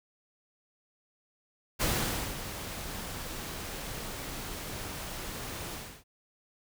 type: noise with ADSR envelope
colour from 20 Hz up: pink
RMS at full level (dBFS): -28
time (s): 1.79-6.04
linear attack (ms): 27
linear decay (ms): 530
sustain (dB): -11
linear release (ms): 300
effects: none